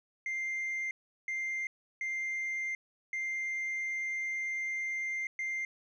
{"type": "tone bursts at uneven times", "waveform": "sine", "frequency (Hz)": 2097, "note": "C7", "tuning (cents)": 3, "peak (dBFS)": -30, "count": 5, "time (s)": [[0.26, 0.91], [1.28, 1.67], [2.01, 2.75], [3.13, 5.27], [5.39, 5.65]], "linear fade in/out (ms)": 2, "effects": ["tanh soft clip ceiling -31 dBFS"]}